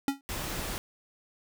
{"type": "tone with exponential decay", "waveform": "square", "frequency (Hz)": 276.6, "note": "C#4", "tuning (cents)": -4, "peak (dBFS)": -22, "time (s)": [0.08, 0.21], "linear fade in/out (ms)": 1, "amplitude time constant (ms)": 27}
{"type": "noise", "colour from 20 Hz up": "pink", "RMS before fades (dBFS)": -35, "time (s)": [0.29, 0.78], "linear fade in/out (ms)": 0}
{"effects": []}